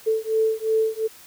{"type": "beating tone pair", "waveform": "sine", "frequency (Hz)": [440, 442.8], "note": ["A4", "A4"], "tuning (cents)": [0, 11], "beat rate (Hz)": 2.8, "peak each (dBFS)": -22, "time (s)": [0.06, 1.08], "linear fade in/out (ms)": 20, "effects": ["white hiss -47 dBFS RMS until 1.26 s"]}